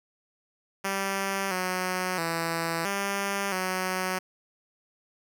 5% pulse tone with pitch steps, 195.3 / 183.8 / 165.9 / 198.7 / 185.6 Hz, G3 / F#3 / E3 / G3 / F#3, -6 / -11 / +11 / +24 / +6 cents, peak -16 dBFS, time 0.84-4.19 s, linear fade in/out 10 ms, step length 670 ms, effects none

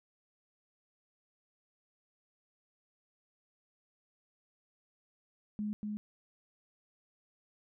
sine tone with echo, 210 Hz, G#3, 19 cents sharp, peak -33 dBFS, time 5.59-5.73 s, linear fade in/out 0 ms, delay 240 ms, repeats 1, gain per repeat -2 dB, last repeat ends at 5.97 s, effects none

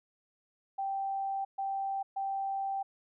sine tone bursts at uneven times, 782 Hz, G5, 4 cents flat, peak -31 dBFS, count 3, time 0.78-1.45 / 1.58-2.03 / 2.16-2.83 s, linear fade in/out 10 ms, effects none

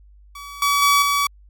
sawtooth tone with level steps, 1140 Hz, C#6, 48 cents sharp, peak -30 / -12 / -9 / -13 dBFS, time 0.35-1.27 s, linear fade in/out 5 ms, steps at 0.62 / 0.82 / 1.02 s, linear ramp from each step 2 ms, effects added 50 Hz sine -45 dBFS peak until 1.49 s + MP3 96 kbps

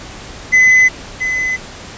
triangle tone with echo, 2022 Hz, B6, 40 cents sharp, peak -4 dBFS, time 0.52-0.89 s, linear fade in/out 20 ms, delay 680 ms, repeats 1, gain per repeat -9 dB, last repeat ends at 1.57 s, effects pink hiss -32 dBFS RMS until 1.97 s + resampled to 16000 Hz

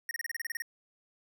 square tone bursts, 1863 Hz, A#6, 2 cents flat, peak -33 dBFS, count 11, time 0.09-0.621 s, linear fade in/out 2 ms, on 21 ms, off 30 ms, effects none

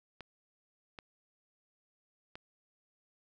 clicks, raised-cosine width 0.3 ms, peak -29 dBFS, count 3, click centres 0.207 / 0.988 / 2.355 s, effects none

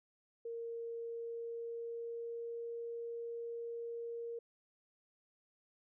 sine tone with pitch glide, 463.6 to 466.8 Hz, A#4 to A#4, -10 to +2 cents, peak -40 dBFS, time 0.45-4.39 s, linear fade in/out 5 ms, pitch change +12 cents, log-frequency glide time 0.95-2.71 s, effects none

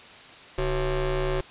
30% pulse ring-modulated tone, 171.3 Hz, F3, 33 cents flat, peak -18 dBFS, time 0.58-1.41 s, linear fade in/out 5 ms, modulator 203 Hz, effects white hiss -46 dBFS RMS until 1.5 s + resampled to 8000 Hz

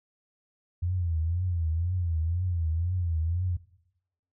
sine tone with vibrato, 85.3 Hz, F2, 40 cents flat, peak -25 dBFS, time 0.82-3.57 s, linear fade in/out 10 ms, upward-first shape triangle, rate 2 Hz, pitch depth 150 cents each way, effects noise-tail reverb RT60 0.8 s tail -17 dB re dry

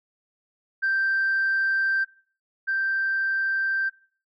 sine tone pair in turn, 1568 / 1568 Hz, G6 / G6, 0 / 0 cents, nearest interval unison, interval 0 cents, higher neither, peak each -19 / -21 dBFS, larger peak first, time 0.82-2.05 / 2.67-3.9 s, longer neither, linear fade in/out 20 ms, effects noise-tail reverb RT60 0.4 s tail -18 dB re dry + tanh soft clip ceiling -17 dBFS

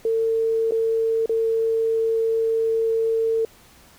sine tone with dropouts, 450.7 Hz, A4, 42 cents sharp, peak -18 dBFS, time 0.05-3.45 s, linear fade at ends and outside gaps 2 ms, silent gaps 0.71-0.72 / 1.259-1.294 s, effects pink hiss -51 dBFS RMS until 3.98 s

